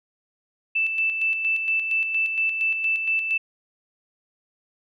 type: tone with tremolo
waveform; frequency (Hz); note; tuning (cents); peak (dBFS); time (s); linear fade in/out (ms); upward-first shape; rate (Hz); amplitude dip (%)
sine; 2646; E7; +6; -19; 0.75-3.38; 10; square; 4.3; 45
effects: none